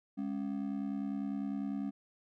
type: ring-modulated tone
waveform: triangle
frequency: 239.7 Hz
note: A#3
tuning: 48 cents sharp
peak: -29 dBFS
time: 0.17-1.91 s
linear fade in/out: 20 ms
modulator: 35 Hz
effects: none